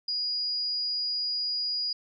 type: tone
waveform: sine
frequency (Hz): 4888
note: D#8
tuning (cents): -32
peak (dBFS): -27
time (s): 0.08-1.93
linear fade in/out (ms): 5
effects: none